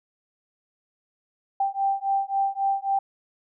sine beating tone pair, 784 / 787.7 Hz, G5 / G5, 0 / +8 cents, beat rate 3.7 Hz, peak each -25 dBFS, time 1.6-2.99 s, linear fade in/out 5 ms, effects none

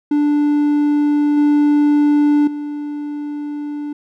triangle tone with level steps, 293.7 Hz, D4, in tune, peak -10 / -8 / -20 dBFS, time 0.11-3.93 s, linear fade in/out 5 ms, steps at 1.37 / 2.47 s, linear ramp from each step 5 ms, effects none

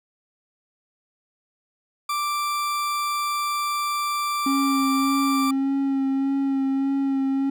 40% pulse tone, 1175 Hz, D6, 1 cent sharp, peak -22 dBFS, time 2.09-5.51 s, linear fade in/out 5 ms
triangle tone with vibrato, 272 Hz, C#4, 33 cents flat, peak -18 dBFS, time 4.46-7.5 s, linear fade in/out 5 ms, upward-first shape sine, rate 1.7 Hz, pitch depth 18 cents each way
effects none

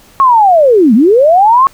sine linear two-way sweep, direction down then up, 1108.7 to 201.5 to 1108.7 Hz, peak -3 dBFS, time 0.2-1.67 s, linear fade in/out 0 ms, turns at 0.94 s, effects pink hiss -42 dBFS RMS until 1.73 s

